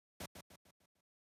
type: noise with echo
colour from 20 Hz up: pink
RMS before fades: -45 dBFS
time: 0.2-0.26 s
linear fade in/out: 5 ms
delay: 150 ms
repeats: 5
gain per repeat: -7 dB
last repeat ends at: 1.01 s
effects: high-pass 80 Hz 12 dB/octave + resampled to 32000 Hz